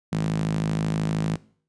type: tone with high-pass filter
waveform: sawtooth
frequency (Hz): 53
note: G#1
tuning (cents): +36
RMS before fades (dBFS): -25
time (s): 0.12-1.36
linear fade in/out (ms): 5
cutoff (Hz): 170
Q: 4.4
effects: noise-tail reverb RT60 0.5 s tail -20 dB re dry + resampled to 22050 Hz